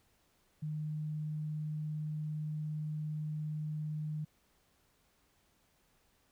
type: tone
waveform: sine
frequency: 152.9 Hz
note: D#3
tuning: 30 cents flat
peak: -35 dBFS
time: 0.62-4.25 s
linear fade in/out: 10 ms
effects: pink hiss -72 dBFS RMS until 6.31 s